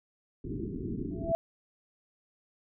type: low-pass noise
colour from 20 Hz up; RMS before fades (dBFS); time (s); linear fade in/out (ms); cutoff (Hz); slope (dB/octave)
white; -36; 0.44-1.32; 2; 400; 96
type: tone with exponential growth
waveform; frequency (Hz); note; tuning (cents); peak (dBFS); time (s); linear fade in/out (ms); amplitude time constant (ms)
sine; 664; E5; +12; -21; 1.11-1.35; 0; 51
effects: none